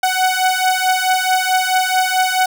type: beating tone pair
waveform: sawtooth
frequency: 743 / 747.6 Hz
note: F#5 / F#5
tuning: +7 / +18 cents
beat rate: 4.6 Hz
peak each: -13 dBFS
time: 0.03-2.46 s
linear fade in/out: 5 ms
effects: none